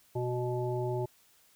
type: harmonic tone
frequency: 123.47 Hz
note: B2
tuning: in tune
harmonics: 1 / 3 / 5 / 7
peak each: -33 / -33 / -39 / -40 dBFS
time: 0.15-1.06 s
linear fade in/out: 10 ms
effects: white hiss -64 dBFS RMS until 1.55 s